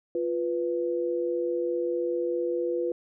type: tone pair together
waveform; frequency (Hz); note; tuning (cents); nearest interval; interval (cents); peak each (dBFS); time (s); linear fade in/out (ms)
sine; 349.2 / 493.9; F4 / B4; 0 / 0; tritone; 600; -28; 0.15-2.92; 2
effects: none

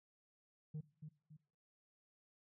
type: tone with echo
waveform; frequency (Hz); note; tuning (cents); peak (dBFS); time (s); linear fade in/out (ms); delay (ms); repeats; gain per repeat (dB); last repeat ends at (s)
sine; 153; D#3; -29; -39; 0.74-0.81; 10; 280; 2; -8; 1.37
effects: noise-tail reverb RT60 0.6 s tail -22 dB re dry + tanh soft clip ceiling -41 dBFS

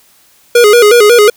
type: tone with vibrato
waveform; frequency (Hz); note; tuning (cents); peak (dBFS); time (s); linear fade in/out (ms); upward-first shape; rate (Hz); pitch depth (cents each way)
square; 447; A4; +27; -3; 0.55-1.3; 5; square; 5.5; 120
effects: white hiss -47 dBFS RMS until 1.36 s

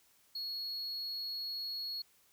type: tone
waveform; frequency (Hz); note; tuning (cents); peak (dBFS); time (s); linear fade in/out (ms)
triangle; 4333; C#8; -40; -36; 0.35-2.02; 5
effects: white hiss -68 dBFS RMS until 2.32 s

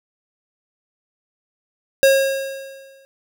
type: tone with exponential decay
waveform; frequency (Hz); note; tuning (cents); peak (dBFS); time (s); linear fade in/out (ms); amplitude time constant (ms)
square; 542; C#5; -39; -9; 2.03-3.05; 0; 220
effects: none

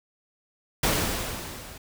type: noise with level ramp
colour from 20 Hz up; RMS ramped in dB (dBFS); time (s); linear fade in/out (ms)
pink; -22 to -44; 0.83-1.78; 5
effects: none

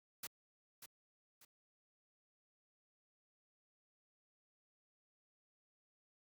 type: noise with echo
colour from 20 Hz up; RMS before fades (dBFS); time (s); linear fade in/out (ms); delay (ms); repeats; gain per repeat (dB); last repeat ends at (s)
white; -45; 0.23-0.27; 5; 590; 2; -9; 1.45
effects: high-pass 100 Hz 12 dB/octave + Opus 48 kbps

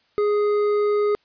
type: tone with hard clipping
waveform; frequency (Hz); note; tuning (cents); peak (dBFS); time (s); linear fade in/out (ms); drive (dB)
triangle; 415.3; G#4; 0; -19; 0.18-1.15; 0; 11
effects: white hiss -63 dBFS RMS until 1.24 s + resampled to 11025 Hz

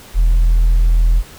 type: tone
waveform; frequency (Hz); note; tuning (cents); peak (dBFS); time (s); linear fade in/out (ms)
sine; 41.2; E1; 0; -6; 0.14-1.23; 50
effects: tanh soft clip ceiling -7 dBFS + pink hiss -39 dBFS RMS until 1.38 s

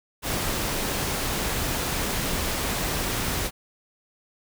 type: noise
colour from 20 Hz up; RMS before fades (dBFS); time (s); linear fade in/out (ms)
pink; -27; 0.22-3.51; 50
effects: none

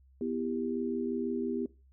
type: chord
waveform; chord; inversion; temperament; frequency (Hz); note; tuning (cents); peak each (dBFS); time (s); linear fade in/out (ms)
sine; E minor; second; just; 247.2 / 329.6 / 395.6; B3 / E4 / G4; +2 / 0 / +16; -33 / -37 / -35; 0.21-1.66; 2
effects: noise-tail reverb RT60 0.3 s tail -20 dB re dry + added 66 Hz sine -58 dBFS peak until 1.92 s

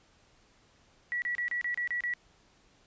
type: tone bursts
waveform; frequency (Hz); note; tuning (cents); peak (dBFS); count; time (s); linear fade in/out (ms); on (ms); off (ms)
sine; 1938; B6; -33; -29; 8; 1.12-2.137; 0; 100; 31
effects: pink hiss -64 dBFS RMS until 2.86 s + resampled to 16000 Hz

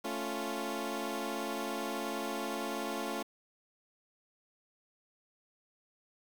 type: chord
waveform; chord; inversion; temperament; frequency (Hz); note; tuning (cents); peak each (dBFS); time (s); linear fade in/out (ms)
15% pulse; A augmented; none; equal; 220 / 277.2 / 349.2; A3 / C#4 / E#4; 0 / 0 / 0; -33; 0.04-3.23; 10
effects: 9-bit

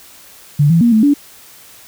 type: tone with pitch steps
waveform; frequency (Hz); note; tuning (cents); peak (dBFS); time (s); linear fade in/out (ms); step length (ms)
sine; 145.8 / 166.7 / 236.1 / 218.3 / 287.2; D3 / E3 / A#3 / A3 / D4; -12 / +20 / +22 / -13 / -39; -7; 0.59-1.14; 10; 110
effects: white hiss -41 dBFS RMS until 1.87 s

